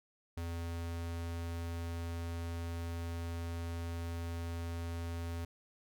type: tone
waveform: square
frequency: 84.4 Hz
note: E2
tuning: 41 cents sharp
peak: -38 dBFS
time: 0.37-5.45 s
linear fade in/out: 5 ms
effects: none